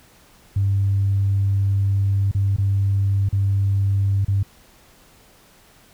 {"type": "tone with dropouts", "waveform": "sine", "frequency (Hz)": 98.7, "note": "G2", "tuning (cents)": 12, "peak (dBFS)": -15, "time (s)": [0.56, 4.43], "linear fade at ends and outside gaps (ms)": 5, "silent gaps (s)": [[2.314, 2.348], [2.564, 2.583], [3.289, 3.327], [4.248, 4.281]], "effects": ["tanh soft clip ceiling -11 dBFS", "pink hiss -52 dBFS RMS until 5.93 s"]}